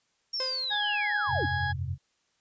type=linear sweep; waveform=sine; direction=down; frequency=5588 to 220 Hz; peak=-29 dBFS; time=0.33-1.46 s; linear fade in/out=10 ms
type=tone with exponential decay; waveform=sawtooth; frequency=520 Hz; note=C5; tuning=11 cents flat; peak=-27 dBFS; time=0.4-0.96 s; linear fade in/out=2 ms; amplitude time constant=120 ms
type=harmonic tone; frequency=830 Hz; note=G#5; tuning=1 cent flat; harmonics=1 / 2 / 4 / 5 / 6; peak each=-32 / -30 / -42 / -50 / -47 dBFS; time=0.7-1.73 s; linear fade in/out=20 ms
type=chord; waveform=sine; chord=F suspended second; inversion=none; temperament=just; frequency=87.31 / 98.22 / 130.96 Hz; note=F2 / G2 / C3; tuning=0 / +4 / +2 cents; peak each=-33 / -36 / -34 dBFS; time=1.27-1.98 s; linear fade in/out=50 ms
effects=white hiss -72 dBFS RMS until 2.4 s + resampled to 16000 Hz